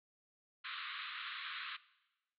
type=band-pass noise; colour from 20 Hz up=pink; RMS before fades=-45 dBFS; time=0.64-1.77 s; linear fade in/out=10 ms; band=1100 to 4100 Hz; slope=96 dB/octave; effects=noise-tail reverb RT60 1.0 s tail -19 dB re dry